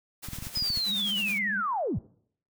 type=noise with tremolo; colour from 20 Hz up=white; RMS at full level=-39 dBFS; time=0.22-1.39 s; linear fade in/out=20 ms; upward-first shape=sine; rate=9.5 Hz; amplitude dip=60%
type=clicks; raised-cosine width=5 ms; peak=-26 dBFS; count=9; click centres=0.286 / 0.333 / 0.386 / 0.425 / 0.469 / 0.573 / 0.624 / 0.703 / 0.774 s
type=linear sweep; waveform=sine; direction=down; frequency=5100 to 53.1 Hz; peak=-26 dBFS; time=0.55-1.99 s; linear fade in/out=10 ms
type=tone with vibrato; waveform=sine; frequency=202 Hz; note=G#3; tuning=48 cents flat; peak=-36 dBFS; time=0.85-1.64 s; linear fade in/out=50 ms; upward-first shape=sine; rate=15 Hz; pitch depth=99 cents each way
effects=noise-tail reverb RT60 0.6 s tail -21 dB re dry